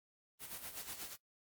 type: noise with tremolo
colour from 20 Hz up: white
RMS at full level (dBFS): -44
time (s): 0.39-1.17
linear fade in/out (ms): 50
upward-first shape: sine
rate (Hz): 8.2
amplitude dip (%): 65
effects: noise-tail reverb RT60 0.1 s tail -18 dB re dry + Opus 32 kbps